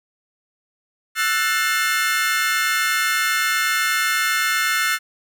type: chord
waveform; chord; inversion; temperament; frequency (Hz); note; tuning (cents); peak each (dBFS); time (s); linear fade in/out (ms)
35% pulse; F# half-diminished seventh; third; just; 1332 / 1480 / 1776 / 2131; E6 / F#6 / A6 / C7; +18 / 0 / +16 / +31; -22; 1.15-4.99; 50
effects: none